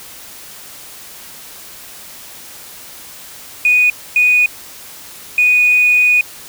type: tone bursts at uneven times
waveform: sine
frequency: 2474 Hz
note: D#7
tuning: 10 cents flat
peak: -7 dBFS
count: 3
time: 3.65-3.9 / 4.16-4.46 / 5.38-6.21 s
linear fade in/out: 2 ms
effects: tanh soft clip ceiling -3 dBFS + white hiss -35 dBFS RMS until 6.48 s